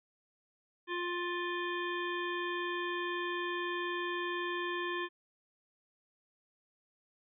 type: harmonic tone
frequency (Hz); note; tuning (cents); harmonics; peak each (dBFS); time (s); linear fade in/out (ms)
351.2; F4; +10; 1 / 3 / 5 / 7 / 9 / 10; -37 / -39 / -39 / -46 / -46 / -50; 0.87-5.09; 50
effects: none